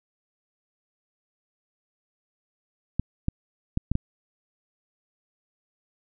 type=clicks; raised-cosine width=5 ms; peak=-11 dBFS; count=5; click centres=2.996 / 3.284 / 3.774 / 3.916 / 3.954 s; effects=none